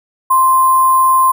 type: tone with sample-and-hold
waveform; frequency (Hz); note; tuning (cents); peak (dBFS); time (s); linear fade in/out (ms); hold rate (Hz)
sine; 1046.5; C6; 0; -7; 0.3-1.32; 10; 11025
effects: none